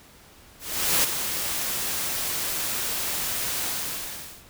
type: noise with ADSR envelope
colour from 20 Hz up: white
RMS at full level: -20 dBFS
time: 0.59-4.45 s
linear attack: 450 ms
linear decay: 10 ms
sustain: -8 dB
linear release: 790 ms
effects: pink hiss -51 dBFS RMS until 4.49 s